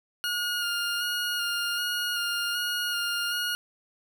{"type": "tone with vibrato", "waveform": "20% pulse", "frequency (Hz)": 1425, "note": "F6", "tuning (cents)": 34, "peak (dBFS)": -22, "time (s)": [0.24, 3.55], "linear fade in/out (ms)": 0, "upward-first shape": "square", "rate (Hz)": 1.3, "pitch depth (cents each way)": 17, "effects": []}